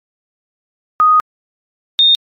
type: tone pair in turn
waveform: sine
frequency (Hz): 1244.5 / 3667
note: D#6 / A#7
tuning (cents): 0 / -29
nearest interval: octave + perfect fifth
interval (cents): 1871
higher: second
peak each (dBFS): -6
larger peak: neither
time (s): 1-1.2 / 1.99-2.15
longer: first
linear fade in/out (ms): 0
effects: MP3 64 kbps